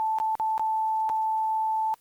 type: tone with dropouts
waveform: sine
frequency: 878 Hz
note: A5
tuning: 4 cents flat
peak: -23 dBFS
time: 0-1.94 s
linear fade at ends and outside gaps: 0 ms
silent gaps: 0.186-0.2 / 0.353-0.398 / 0.579-0.595 / 1.092-1.098 s
effects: white hiss -62 dBFS RMS until 2 s + Opus 24 kbps